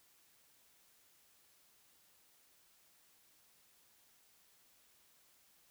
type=silence; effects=white hiss -69 dBFS RMS until 5.7 s